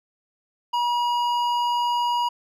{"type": "tone with hard clipping", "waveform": "triangle", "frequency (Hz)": 961, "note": "B5", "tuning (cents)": -48, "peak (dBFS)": -22, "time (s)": [0.73, 2.29], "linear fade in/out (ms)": 10, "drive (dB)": 13, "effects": []}